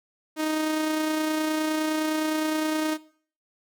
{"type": "tone with amplitude modulation", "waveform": "sawtooth", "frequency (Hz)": 311.1, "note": "D#4", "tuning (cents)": 0, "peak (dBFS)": -19, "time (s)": [0.36, 2.98], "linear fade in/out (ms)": 50, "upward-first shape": "sine", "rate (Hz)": 29.7, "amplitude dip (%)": 30, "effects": ["noise-tail reverb RT60 0.5 s tail -19 dB re dry"]}